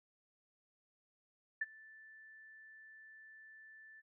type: tone with ADSR envelope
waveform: sine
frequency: 1760 Hz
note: A6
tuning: in tune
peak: -31 dBFS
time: 1.61-4.02 s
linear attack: 7 ms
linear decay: 30 ms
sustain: -24 dB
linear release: 29 ms
effects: none